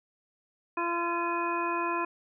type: harmonic tone with a mistuned harmonic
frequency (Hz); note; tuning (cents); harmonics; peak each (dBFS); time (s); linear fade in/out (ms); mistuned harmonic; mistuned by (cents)
341.9; F4; -37; 1 / 2 / 3 / 4 / 5 / 7; -33 / -38 / -30 / -38 / -40 / -37; 0.77-2.05; 5; 7; +68
effects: none